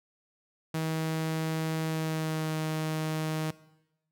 sawtooth tone with pitch glide, 159.6 to 156.95 Hz, D#3 to D#3, +44 to +15 cents, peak -25 dBFS, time 0.74-3.51 s, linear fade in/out 5 ms, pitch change -29 cents, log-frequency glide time 1.83-2.56 s, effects noise-tail reverb RT60 0.9 s tail -19 dB re dry

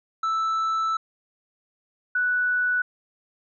triangle / sine tone pair in turn, 1318.5 / 1480 Hz, E6 / F#6, 0 / 0 cents, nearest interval major second, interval 200 cents, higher second, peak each -20 dBFS, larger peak neither, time 0.23-0.97 / 2.15-2.82 s, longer first, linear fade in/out 5 ms, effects resampled to 16000 Hz

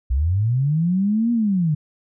sine linear two-way sweep, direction up then down, 58.27 to 240 to 144.8 Hz, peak -16 dBFS, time 0.1-1.75 s, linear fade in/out 10 ms, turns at 1.32 s, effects none

